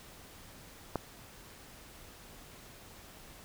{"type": "click", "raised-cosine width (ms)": 1, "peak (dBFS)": -17, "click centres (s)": 0.957, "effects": ["pink hiss -53 dBFS RMS until 3.44 s"]}